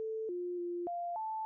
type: tone with pitch steps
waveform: sine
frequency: 441 / 354.7 / 349.1 / 695 / 877 Hz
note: A4 / F4 / F4 / F5 / A5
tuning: +4 / +27 / -1 / -9 / -6 cents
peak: -35 dBFS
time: 0-1.45 s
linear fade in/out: 0 ms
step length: 290 ms
effects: none